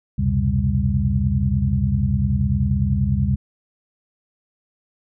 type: tone cluster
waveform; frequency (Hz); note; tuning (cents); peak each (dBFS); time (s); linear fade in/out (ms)
sine; 69.8 / 89.1 / 125.8 / 136 / 199.2; C#2 / F2 / B2 / C#3 / G3; +13 / +35 / +32 / -33 / +28; -23; 0.18-3.36; 10
effects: none